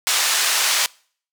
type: band-pass noise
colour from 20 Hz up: white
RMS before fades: -19 dBFS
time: 0.07-0.86 s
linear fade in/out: 0 ms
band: 920 to 7400 Hz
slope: 12 dB/octave
effects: noise-tail reverb RT60 0.5 s tail -25 dB re dry